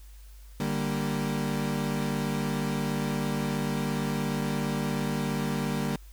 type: chord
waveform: 35% pulse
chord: G minor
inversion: second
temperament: equal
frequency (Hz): 146.83 / 196 / 233.1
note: D3 / G3 / Bb3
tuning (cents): 0 / 0 / 0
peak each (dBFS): -30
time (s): 0.6-5.96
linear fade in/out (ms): 2
effects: added 50 Hz sine -45 dBFS peak until 6.12 s + white hiss -59 dBFS RMS until 6.12 s